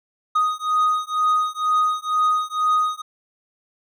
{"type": "beating tone pair", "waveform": "triangle", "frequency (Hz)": [1244.5, 1246.6], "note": ["D#6", "D#6"], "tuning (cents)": [0, 3], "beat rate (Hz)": 2.1, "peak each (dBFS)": -19, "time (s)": [0.35, 3.02], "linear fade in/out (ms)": 10, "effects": []}